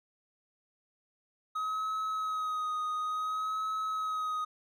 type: tone with vibrato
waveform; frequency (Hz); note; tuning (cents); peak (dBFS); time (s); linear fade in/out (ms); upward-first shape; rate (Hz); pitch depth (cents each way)
triangle; 1265; D#6; +28; -29; 1.55-4.45; 10; sine; 0.57; 29
effects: none